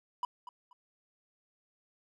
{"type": "tone with echo", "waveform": "triangle", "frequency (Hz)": 987.8, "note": "B5", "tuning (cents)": 0, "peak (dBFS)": -28, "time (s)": [0.23, 0.25], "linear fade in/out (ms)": 2, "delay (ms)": 240, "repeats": 2, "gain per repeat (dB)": -13, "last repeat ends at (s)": 0.73, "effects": []}